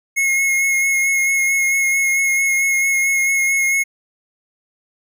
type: tone with vibrato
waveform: square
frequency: 2166 Hz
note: C#7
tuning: 41 cents flat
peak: -15 dBFS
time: 0.16-3.84 s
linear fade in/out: 20 ms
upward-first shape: sine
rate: 4.5 Hz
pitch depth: 16 cents each way
effects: none